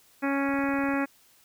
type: harmonic tone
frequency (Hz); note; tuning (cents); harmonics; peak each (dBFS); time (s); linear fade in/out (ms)
277.2; C#4; 0; 1 / 2 / 3 / 4 / 5 / 6 / 7 / 8 / 9; -26 / -33 / -35 / -37 / -36 / -36 / -38 / -41 / -40; 0.22-1.06; 20
type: click train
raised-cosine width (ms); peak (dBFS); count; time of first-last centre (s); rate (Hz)
3; -35; 10; 0.49-0.938; 20.1
effects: white hiss -60 dBFS RMS until 1.44 s